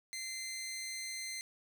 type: tone with amplitude modulation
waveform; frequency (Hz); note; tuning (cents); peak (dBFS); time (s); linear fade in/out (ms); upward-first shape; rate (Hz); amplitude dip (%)
15% pulse; 2074; C7; -16; -32; 0.13-1.41; 0; sine; 265; 30
effects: none